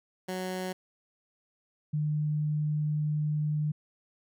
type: tone pair in turn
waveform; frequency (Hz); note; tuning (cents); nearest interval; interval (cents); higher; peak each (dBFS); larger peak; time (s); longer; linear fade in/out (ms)
15% pulse / sine; 185 / 150.9; F#3 / D3; 0 / +47; major third; 353; first; -26; neither; 0.28-0.73 / 1.93-3.72; second; 10
effects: none